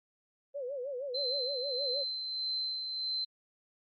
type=tone with vibrato; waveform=sine; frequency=530 Hz; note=C5; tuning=22 cents sharp; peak=-35 dBFS; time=0.54-2.04 s; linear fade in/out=20 ms; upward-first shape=sine; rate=6.4 Hz; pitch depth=150 cents each way
type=tone with tremolo; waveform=sine; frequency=4086 Hz; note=C8; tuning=42 cents flat; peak=-31 dBFS; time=1.14-3.25 s; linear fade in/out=10 ms; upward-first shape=sine; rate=1.6 Hz; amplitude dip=40%
effects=AAC 64 kbps